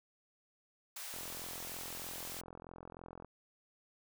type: high-pass noise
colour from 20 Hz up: white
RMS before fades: -45 dBFS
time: 0.96-2.41 s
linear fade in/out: 5 ms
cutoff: 580 Hz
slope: 24 dB/octave
type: click train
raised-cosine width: 1 ms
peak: -35 dBFS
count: 92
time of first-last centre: 1.14-3.246 s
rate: 43.2 Hz
effects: none